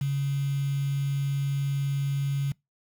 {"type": "tone with quantisation", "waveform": "sine", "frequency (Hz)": 139.2, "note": "C#3", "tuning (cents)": 8, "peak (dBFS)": -24, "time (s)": [0.01, 2.52], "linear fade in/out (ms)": 5, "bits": 7, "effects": ["noise-tail reverb RT60 0.2 s tail -25 dB re dry"]}